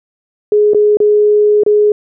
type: tone with dropouts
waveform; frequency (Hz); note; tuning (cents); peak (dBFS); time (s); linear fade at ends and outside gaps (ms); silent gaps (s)
sine; 418.6; G#4; +14; -6; 0.52-1.92; 2; 0.735-0.746 / 0.971-1.002 / 1.635-1.663
effects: none